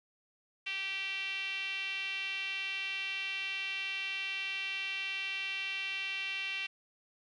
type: tone with band-pass filter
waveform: 5% pulse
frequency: 388.4 Hz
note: G4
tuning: 16 cents flat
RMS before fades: -37 dBFS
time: 0.66-6.67 s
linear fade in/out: 10 ms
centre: 2600 Hz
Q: 4.8
effects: resampled to 22050 Hz + 11-bit